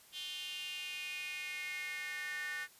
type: tone with high-pass filter sweep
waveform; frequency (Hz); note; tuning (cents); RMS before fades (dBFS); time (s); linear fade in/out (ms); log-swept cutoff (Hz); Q
square; 164.81; E3; 0; -42; 0.12-2.68; 50; 3200 to 1700; 6.6
effects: white hiss -61 dBFS RMS until 2.79 s + resampled to 32000 Hz